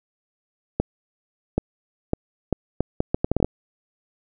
accelerating click train, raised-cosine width 2 ms, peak -6 dBFS, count 13, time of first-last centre 0.8-3.446 s, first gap 780 ms, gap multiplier 0.71, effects none

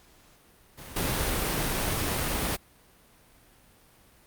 pink noise with level steps, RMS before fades -43 / -28 dBFS, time 0.77-2.57 s, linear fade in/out 20 ms, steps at 0.96 s, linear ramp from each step 5 ms, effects pink hiss -58 dBFS RMS until 4.26 s + Opus 48 kbps

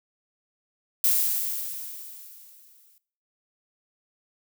violet noise with exponential decay, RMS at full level -20 dBFS, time 1.04-2.98 s, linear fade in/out 1 ms, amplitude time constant 420 ms, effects noise-tail reverb RT60 0.5 s tail -19 dB re dry

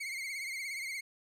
40% pulse tone with vibrato, 2165 Hz, C#7, 41 cents flat, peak -36 dBFS, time 0-1.01 s, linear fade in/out 10 ms, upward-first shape triangle, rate 17 Hz, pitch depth 96 cents each way, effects low-pass 12000 Hz 12 dB/octave

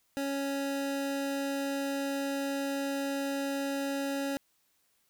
25% pulse tone, 277.2 Hz, C#4, in tune, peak -27 dBFS, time 0.17-4.37 s, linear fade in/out 0 ms, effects white hiss -72 dBFS RMS until 5.09 s

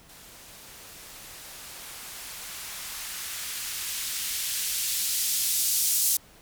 violet noise with band-pass filter sweep, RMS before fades -31 dBFS, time 0.09-6.17 s, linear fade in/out 5 ms, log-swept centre 210 to 6500 Hz, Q 0.71, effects pink hiss -54 dBFS RMS until 6.41 s

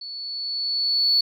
sine tone with level ramp, 4435 Hz, C#8, in tune, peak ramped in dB -33 to -14 dBFS, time 0.01-1.21 s, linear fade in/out 5 ms, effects tanh soft clip ceiling -10 dBFS

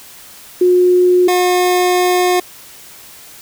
sine / 25% pulse tone pair in turn, 360.5 / 360.5 Hz, F#4 / F#4, -45 / -45 cents, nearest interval unison, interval 0 cents, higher neither, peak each -7 dBFS, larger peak neither, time 0.61-1.28 / 1.28-2.4 s, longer second, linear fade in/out 5 ms, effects white hiss -38 dBFS RMS until 3.41 s

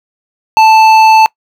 sine tone with hard clipping, 880 Hz, A5, in tune, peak -4 dBFS, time 0.57-1.26 s, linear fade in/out 0 ms, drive 10 dB, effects noise-tail reverb RT60 0.1 s tail -23 dB re dry

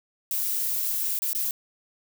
violet noise with dropouts, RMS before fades -27 dBFS, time 0.31-1.51 s, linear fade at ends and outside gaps 1 ms, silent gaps 1.19-1.22 / 1.331-1.349 s, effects none

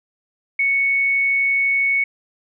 sine tone, 2217 Hz, C#7, in tune, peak -15 dBFS, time 0.59-2.04 s, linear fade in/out 5 ms, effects none

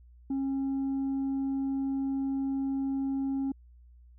sine tone, 271.3 Hz, C#4, 37 cents flat, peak -25 dBFS, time 0.3-3.52 s, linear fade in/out 5 ms, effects tanh soft clip ceiling -27 dBFS + added 60 Hz sine -52 dBFS peak until 4.18 s

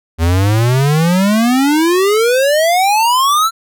square exponential sweep, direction up, 79.7 to 1367 Hz, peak -10 dBFS, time 0.18-3.51 s, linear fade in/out 50 ms, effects none

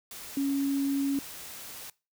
sine tone in noise, 277.2 Hz, C#4, in tune, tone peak -25 dBFS, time 0.37-1.19 s, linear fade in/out 2 ms, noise white, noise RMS -43 dBFS, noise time 0.11-1.9 s, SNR +15 dB, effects noise-tail reverb RT60 0.3 s tail -22 dB re dry

